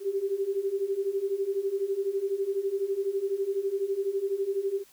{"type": "beating tone pair", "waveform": "sine", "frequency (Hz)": [385.5, 397.5], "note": ["G4", "G4"], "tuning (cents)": [-29, 24], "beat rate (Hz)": 12, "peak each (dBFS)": [-31, -28], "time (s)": [0, 4.84], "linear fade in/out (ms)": 50, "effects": ["white hiss -58 dBFS RMS until 4.92 s"]}